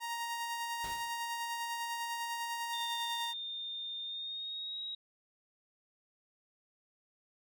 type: tone with tremolo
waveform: sawtooth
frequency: 935 Hz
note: A#5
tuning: 5 cents sharp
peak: -31 dBFS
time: 0-3.34 s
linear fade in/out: 50 ms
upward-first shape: sine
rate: 10 Hz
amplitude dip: 30%
type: noise with exponential decay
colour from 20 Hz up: pink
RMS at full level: -45 dBFS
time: 0.84-1.28 s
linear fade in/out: 1 ms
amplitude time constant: 94 ms
type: tone with pitch glide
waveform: sine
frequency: 3628 to 3815 Hz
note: A#7 to A#7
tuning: -48 to +39 cents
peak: -38 dBFS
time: 2.73-4.95 s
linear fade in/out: 5 ms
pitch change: +87 cents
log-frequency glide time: 4.03-4.79 s
effects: none